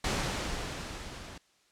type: noise with level ramp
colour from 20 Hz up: pink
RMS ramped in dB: -29 to -46 dBFS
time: 0.04-1.38 s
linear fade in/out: 5 ms
effects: white hiss -67 dBFS RMS until 1.71 s + low-pass 7000 Hz 12 dB/octave